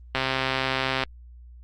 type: click train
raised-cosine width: 0.3 ms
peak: -8 dBFS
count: 118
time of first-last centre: 0.15-1.036 s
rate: 132 Hz
effects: added 60 Hz sine -43 dBFS peak until 1.63 s + Opus 32 kbps